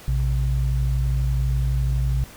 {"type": "tone pair together", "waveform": "sine", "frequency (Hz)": [58.79, 130.81], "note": ["A#1", "C3"], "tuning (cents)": [15, 0], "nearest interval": "octave + major second", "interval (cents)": 1385, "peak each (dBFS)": [-20, -23], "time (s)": [0.08, 2.24], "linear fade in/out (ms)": 0, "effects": ["pink hiss -44 dBFS RMS until 2.36 s"]}